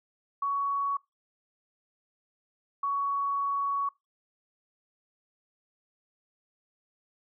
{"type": "tone bursts at uneven times", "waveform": "sine", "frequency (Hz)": 1120, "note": "C#6", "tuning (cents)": 18, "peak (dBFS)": -26, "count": 2, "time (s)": [[0.42, 0.97], [2.83, 3.89]], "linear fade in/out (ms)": 5, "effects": ["noise-tail reverb RT60 0.2 s tail -22 dB re dry"]}